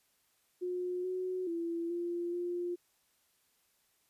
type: tone with pitch steps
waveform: sine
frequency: 360.1 / 368.7 / 336.9 / 346 / 351.3 Hz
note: F#4 / F#4 / E4 / F4 / F4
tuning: -47 / -6 / +38 / -16 / +10 cents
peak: -33 dBFS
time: 0.61-2.76 s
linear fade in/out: 20 ms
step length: 430 ms
effects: white hiss -73 dBFS RMS until 4.09 s + resampled to 32000 Hz